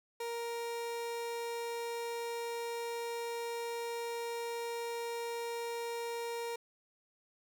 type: tone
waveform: 30% pulse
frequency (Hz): 468.1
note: A#4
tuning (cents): +7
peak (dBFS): -34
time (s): 0.2-6.56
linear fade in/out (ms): 5
effects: none